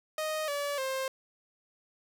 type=tone with pitch steps; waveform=sawtooth; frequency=622 / 573.7 / 529.1 Hz; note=D#5 / D5 / C5; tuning=-1 / -41 / +19 cents; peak=-27 dBFS; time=0.18-1.08 s; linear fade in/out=2 ms; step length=300 ms; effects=none